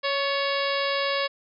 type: harmonic tone with a mistuned harmonic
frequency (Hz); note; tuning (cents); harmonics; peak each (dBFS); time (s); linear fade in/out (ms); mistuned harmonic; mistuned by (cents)
556; C#5; +5; 1 / 2 / 3 / 4 / 5 / 6 / 7 / 8 / 9; -27 / -30 / -32 / -33 / -34 / -35 / -35 / -36 / -37; 0.03-1.28; 20; 3; +47
effects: none